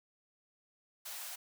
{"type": "high-pass noise", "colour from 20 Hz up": "white", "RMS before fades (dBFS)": -44, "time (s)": [1.05, 1.36], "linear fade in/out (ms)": 10, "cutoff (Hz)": 560, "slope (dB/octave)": 48, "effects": []}